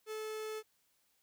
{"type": "tone", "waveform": "45% pulse", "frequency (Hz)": 433.7, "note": "A4", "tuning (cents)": -25, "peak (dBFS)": -39, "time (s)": [0.06, 0.63], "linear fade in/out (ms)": 50, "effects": ["white hiss -75 dBFS RMS until 1.22 s"]}